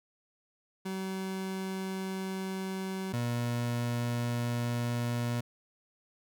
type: tone pair in turn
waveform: 30% pulse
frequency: 190 / 119.69 Hz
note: F#3 / A#2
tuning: +46 / +46 cents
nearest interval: minor sixth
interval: 800 cents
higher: first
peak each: -31 / -27 dBFS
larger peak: second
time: 0.85-3.13 / 3.13-5.41 s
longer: neither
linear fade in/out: 10 ms
effects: none